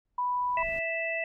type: noise with exponential growth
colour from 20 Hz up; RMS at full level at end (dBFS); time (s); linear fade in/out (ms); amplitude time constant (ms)
brown; -40; 0.05-0.79; 1; 160
type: tone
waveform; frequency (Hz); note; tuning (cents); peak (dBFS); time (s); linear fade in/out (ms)
sine; 987.8; B5; 0; -26; 0.18-0.63; 5
type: harmonic tone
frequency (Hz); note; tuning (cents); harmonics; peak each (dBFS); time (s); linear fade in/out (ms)
659.3; E5; 0; 1 / 3 / 4; -33 / -33 / -33; 0.57-1.24; 2
effects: none